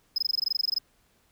triangle tone bursts, 5080 Hz, D#8, 35 cents sharp, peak -21 dBFS, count 15, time 0.16-0.785 s, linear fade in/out 5 ms, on 23 ms, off 20 ms, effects pink hiss -66 dBFS RMS until 1.31 s

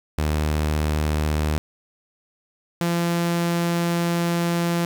sawtooth tone pair in turn, 76.2 / 171.06 Hz, D#2 / F3, -36 / -36 cents, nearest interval octave + major second, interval 1400 cents, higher second, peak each -16 dBFS, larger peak neither, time 0.18-1.58 / 2.81-4.85 s, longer second, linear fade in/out 0 ms, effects 8-bit

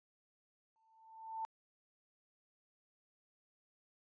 sine tone with exponential growth, 891 Hz, A5, 22 cents sharp, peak -36 dBFS, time 0.76-1.45 s, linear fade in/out 0 ms, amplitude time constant 150 ms, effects resampled to 16000 Hz

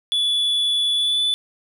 triangle tone with pitch glide, 3435 to 3483 Hz, A7 to A7, -42 to -18 cents, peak -16 dBFS, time 0.12-1.34 s, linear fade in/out 0 ms, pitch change +24 cents, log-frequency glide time 0.95-1.22 s, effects none

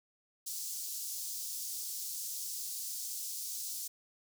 pink high-pass noise, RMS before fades -40 dBFS, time 0.46-3.88 s, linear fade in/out 10 ms, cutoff 5200 Hz, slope 24 dB/octave, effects none

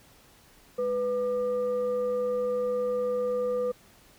sine tone with frequency modulation, 495.9 Hz, B4, 7 cents sharp, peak -25 dBFS, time 0.78-3.72 s, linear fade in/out 10 ms, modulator 703 Hz, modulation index 0.34, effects pink hiss -57 dBFS RMS until 4.18 s

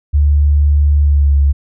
sine tone with pitch glide, 72.9 to 70.5 Hz, D2 to C#2, -12 to +30 cents, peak -7 dBFS, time 0.13-1.53 s, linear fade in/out 20 ms, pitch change -58 cents, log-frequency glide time 1.01-1.35 s, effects none

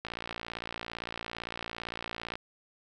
click train, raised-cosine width 0.3 ms, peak -20 dBFS, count 134, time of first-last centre 0.05-2.355 s, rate 57.7 Hz, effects none

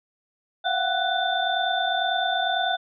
sine tone cluster, 686 / 728 / 757 / 1487 / 3553 Hz, F5 / F#5 / F#5 / F#6 / A7, -31 / -28 / +39 / +8 / +16 cents, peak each -28 dBFS, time 0.64-2.77 s, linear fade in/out 20 ms, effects none

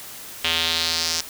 square tone with band-pass filter sweep, 82.41 Hz, E2, in tune, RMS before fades -23 dBFS, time 0.44-1.21 s, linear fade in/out 5 ms, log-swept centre 3100 to 5600 Hz, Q 3.1, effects white hiss -38 dBFS RMS until 1.29 s

